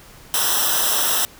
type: noise with comb filter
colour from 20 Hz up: white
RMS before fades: -19 dBFS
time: 0.34-1.25 s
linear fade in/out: 0 ms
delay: 0.44 ms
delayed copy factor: -0.9
effects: pink hiss -45 dBFS RMS until 1.39 s